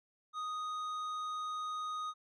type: tone with tanh clipping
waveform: sine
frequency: 1244.5 Hz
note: D#6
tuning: in tune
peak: -38 dBFS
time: 0.33-2.14 s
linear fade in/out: 50 ms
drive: 9 dB
effects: none